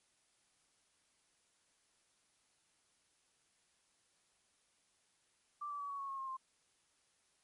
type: tone with pitch steps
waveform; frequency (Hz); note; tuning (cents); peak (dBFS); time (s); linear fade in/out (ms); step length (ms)
sine; 1174.7 / 1156.5 / 1138.6 / 1121 / 1103.7 / 1086.6 / 1069.8 / 1053.2; D6 / D6 / C#6 / C#6 / C#6 / C#6 / C6 / C6; 0 / -27 / +46 / +19 / -8 / -35 / +38 / +11; -40; 5.61-6.37; 10; 95
effects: white hiss -75 dBFS RMS until 7.43 s + MP3 48 kbps